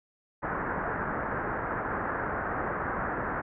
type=low-pass noise; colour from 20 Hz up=white; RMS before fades=-32 dBFS; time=0.42-3.42 s; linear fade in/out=20 ms; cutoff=1700 Hz; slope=48 dB/octave; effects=none